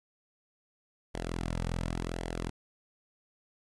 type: tone with flanger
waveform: sawtooth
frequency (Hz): 42.49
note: F1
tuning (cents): -47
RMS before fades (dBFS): -35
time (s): 1.14-2.5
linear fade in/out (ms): 10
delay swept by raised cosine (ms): 0.77 to 2.97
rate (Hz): 0.91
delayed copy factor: -0.6
effects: resampled to 24000 Hz + 10-bit